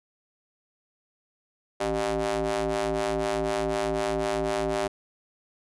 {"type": "ring-modulated tone", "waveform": "sawtooth", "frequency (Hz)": 110, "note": "A2", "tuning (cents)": 0, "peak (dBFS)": -18, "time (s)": [1.8, 4.88], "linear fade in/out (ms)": 10, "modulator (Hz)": 497, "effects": ["resampled to 24000 Hz"]}